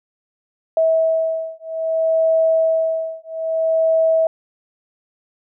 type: beating tone pair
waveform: sine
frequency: 647 / 647.61 Hz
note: E5 / E5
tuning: -32 / -31 cents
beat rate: 0.61 Hz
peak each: -18 dBFS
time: 0.77-4.27 s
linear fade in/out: 2 ms
effects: none